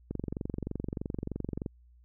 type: click train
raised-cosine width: 3 ms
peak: -21 dBFS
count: 37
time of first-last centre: 0.11-1.662 s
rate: 23.2 Hz
effects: added 60 Hz sine -56 dBFS peak until 2.04 s